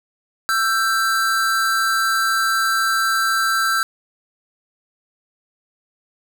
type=tone pair together; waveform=square; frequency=1334 / 1568 Hz; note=E6 / G6; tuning=+20 / 0 cents; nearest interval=minor third; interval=280 cents; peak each=-20 dBFS; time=0.49-3.83 s; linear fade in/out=0 ms; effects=none